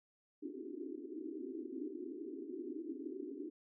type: band-pass noise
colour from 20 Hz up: pink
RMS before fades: -45 dBFS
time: 0.42-3.5 s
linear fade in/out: 10 ms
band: 260 to 400 Hz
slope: 96 dB/octave
effects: none